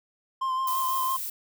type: tone with vibrato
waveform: triangle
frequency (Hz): 1046.5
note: C6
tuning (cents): 0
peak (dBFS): -23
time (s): 0.41-1.17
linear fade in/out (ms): 10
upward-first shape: sine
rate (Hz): 6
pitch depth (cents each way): 24
type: noise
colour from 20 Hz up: violet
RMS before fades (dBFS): -33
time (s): 0.67-1.3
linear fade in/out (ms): 5
effects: none